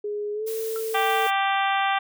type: tone with pitch glide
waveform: sine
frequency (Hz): 415.3 to 445.1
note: G#4 to A4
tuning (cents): 0 to +20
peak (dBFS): -26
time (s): 0.04-1.27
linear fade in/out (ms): 5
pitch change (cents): +120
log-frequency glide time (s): 0.33-0.48
type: noise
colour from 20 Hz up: blue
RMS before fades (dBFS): -37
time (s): 0.46-1.31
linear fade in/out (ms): 20
type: tone with exponential decay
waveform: sine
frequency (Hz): 1342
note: E6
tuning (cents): +31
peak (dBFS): -32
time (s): 0.76-0.85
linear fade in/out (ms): 0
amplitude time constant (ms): 19
type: harmonic tone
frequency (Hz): 392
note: G4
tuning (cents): 0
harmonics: 2 / 3 / 4 / 5 / 6 / 7 / 8 / 9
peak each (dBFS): -23 / -27 / -29 / -31 / -33 / -34 / -35 / -36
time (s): 0.94-1.99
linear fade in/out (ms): 10
effects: none